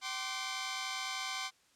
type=chord; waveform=10% pulse; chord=G suspended fourth; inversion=none; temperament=equal with one note detuned; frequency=766.5 / 1046.5 / 1174.7 Hz; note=G5 / C6 / D6; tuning=-39 / 0 / 0 cents; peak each=-33 / -31 / -33 dBFS; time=0.01-1.51 s; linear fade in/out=50 ms; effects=white hiss -68 dBFS RMS until 1.75 s + low-pass 8000 Hz 12 dB/octave